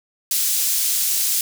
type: high-pass noise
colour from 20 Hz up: pink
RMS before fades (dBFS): -20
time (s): 0.31-1.41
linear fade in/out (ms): 2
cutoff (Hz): 6300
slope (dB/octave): 12
effects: none